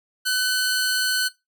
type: tone pair together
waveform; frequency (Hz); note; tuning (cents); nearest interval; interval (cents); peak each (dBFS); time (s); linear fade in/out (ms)
sawtooth; 1510 / 4271; F#6 / C8; +35 / +35; octave + tritone; 1800; -18 / -23; 0.25-1.29; 20
effects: noise-tail reverb RT60 0.2 s tail -19 dB re dry